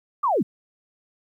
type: linear sweep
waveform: sine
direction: down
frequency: 1233 to 142.5 Hz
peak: -18 dBFS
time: 0.23-0.43 s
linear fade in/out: 10 ms
effects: 10-bit